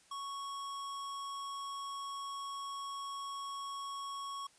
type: tone with sample-and-hold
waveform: sine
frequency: 1110 Hz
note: C#6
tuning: 2 cents sharp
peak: -39 dBFS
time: 0.11-4.47 s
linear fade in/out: 5 ms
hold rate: 4410 Hz
effects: white hiss -65 dBFS RMS until 4.58 s + resampled to 22050 Hz